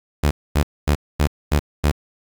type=tone bursts; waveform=sawtooth; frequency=73.5 Hz; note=D2; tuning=2 cents sharp; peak=-10 dBFS; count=6; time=0.23-1.916 s; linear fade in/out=10 ms; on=81 ms; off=240 ms; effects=7-bit